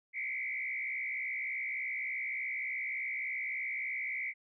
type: tone with frequency modulation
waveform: sine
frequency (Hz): 2168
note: C#7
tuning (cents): -39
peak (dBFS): -34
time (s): 0.13-4.34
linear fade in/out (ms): 50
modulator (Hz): 63.4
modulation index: 2.4
effects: none